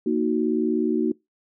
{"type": "chord", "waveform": "sine", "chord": "D# minor", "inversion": "second", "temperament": "equal", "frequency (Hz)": [233.1, 311.1, 370], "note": ["A#3", "D#4", "F#4"], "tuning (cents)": [0, 0, 0], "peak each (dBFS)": -24, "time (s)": [0.06, 1.12], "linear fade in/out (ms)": 5, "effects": ["noise-tail reverb RT60 0.2 s tail -24 dB re dry"]}